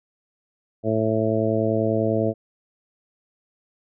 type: harmonic tone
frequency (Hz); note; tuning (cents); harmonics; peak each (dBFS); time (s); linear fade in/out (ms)
110.1; A2; +2; 1 / 2 / 3 / 4 / 5 / 6; -26 / -26 / -26 / -26 / -26 / -26; 0.83-2.34; 50
effects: none